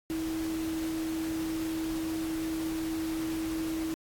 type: tone in noise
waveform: sine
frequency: 321.7 Hz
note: E4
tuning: 42 cents flat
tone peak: -30 dBFS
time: 0.1-3.94 s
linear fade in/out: 0 ms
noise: pink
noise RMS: -42 dBFS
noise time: 0.1-3.94 s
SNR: +9 dB
effects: AAC 64 kbps